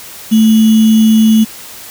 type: tone with sample-and-hold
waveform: sine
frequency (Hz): 220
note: A3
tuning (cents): 0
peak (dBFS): -4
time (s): 0.31-1.45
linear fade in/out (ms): 20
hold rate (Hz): 3150
effects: white hiss -31 dBFS RMS until 1.9 s